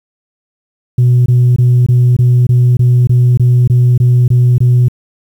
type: tone bursts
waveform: sine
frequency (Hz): 123.47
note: B2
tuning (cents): 0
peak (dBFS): -3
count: 13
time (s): 0.98-4.884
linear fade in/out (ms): 5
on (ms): 280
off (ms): 22
effects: tanh soft clip ceiling -3 dBFS + 7-bit